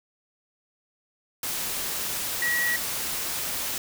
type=tone in noise; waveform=sine; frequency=1921 Hz; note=B6; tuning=48 cents flat; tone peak=-23 dBFS; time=2.42-2.76 s; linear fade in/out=2 ms; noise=white; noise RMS=-30 dBFS; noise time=1.43-3.78 s; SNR=+4 dB; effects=none